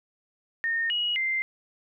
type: tone with pitch steps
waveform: sine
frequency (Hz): 1834 / 2902 / 2087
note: A#6 / F#7 / C7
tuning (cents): -29 / -34 / -5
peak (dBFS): -24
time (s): 0.64-1.42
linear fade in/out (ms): 0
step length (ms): 260
effects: none

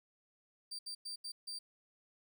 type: tone bursts at uneven times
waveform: 35% pulse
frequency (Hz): 4677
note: D8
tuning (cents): -8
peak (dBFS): -40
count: 5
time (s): 0.71-0.79 / 0.86-0.95 / 1.05-1.16 / 1.24-1.32 / 1.47-1.59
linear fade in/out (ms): 10
effects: 13-bit

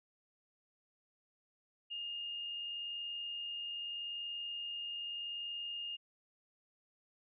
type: tone with amplitude modulation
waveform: sine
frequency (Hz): 2832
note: F7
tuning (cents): +23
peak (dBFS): -38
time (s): 1.9-5.97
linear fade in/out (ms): 20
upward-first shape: sine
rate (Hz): 80.8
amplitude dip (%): 25
effects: none

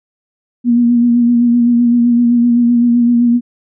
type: tone with vibrato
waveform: sine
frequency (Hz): 238.8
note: A#3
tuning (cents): +42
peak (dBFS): -7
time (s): 0.64-3.41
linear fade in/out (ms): 50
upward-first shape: sine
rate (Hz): 7.8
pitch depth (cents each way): 29
effects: none

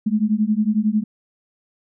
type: beating tone pair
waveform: sine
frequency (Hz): 208.1 / 219.1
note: G#3 / A3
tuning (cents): +4 / -7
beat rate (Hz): 11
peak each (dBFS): -19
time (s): 0.06-1.04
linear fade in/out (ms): 10
effects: none

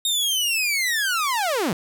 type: linear sweep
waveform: sawtooth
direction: down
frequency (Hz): 3729 to 146.83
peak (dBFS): -17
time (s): 0.05-1.73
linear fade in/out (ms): 2
effects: none

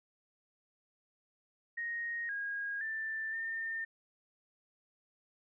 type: tone with pitch steps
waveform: sine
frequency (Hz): 1868 / 1635 / 1774 / 1811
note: A#6 / G#6 / A6 / A6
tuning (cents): +3 / -28 / +14 / +49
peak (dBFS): -35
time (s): 1.77-3.85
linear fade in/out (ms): 10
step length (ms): 520
effects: none

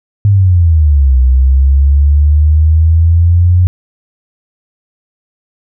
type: exponential two-way sweep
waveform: sine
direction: down then up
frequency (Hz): 103.83 to 63.3 to 90.5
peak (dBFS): -4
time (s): 0.25-3.67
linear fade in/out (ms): 0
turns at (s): 1.19
effects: none

